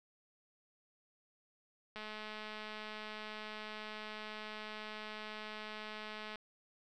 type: click train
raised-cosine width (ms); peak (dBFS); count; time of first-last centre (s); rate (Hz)
0.3; -30; 942; 1.96-6.357; 214
effects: none